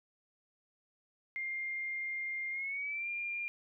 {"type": "tone with pitch glide", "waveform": "sine", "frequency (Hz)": [2112, 2398], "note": ["C7", "D7"], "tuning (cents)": [16, 36], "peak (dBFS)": -35, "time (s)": [1.36, 3.48], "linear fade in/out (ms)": 0, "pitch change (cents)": 220, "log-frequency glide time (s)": [2.51, 3.09], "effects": []}